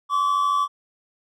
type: tone pair together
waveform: triangle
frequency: 1052 / 1144.9 Hz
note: C6 / D6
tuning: +9 / -44 cents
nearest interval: minor second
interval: 147 cents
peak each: -25 / -17 dBFS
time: 0.09-0.68 s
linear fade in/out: 50 ms
effects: none